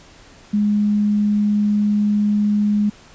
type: tone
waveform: sine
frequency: 207.8 Hz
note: G#3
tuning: 1 cent sharp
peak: -14 dBFS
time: 0.53-2.9 s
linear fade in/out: 10 ms
effects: pink hiss -46 dBFS RMS until 3.14 s + resampled to 16000 Hz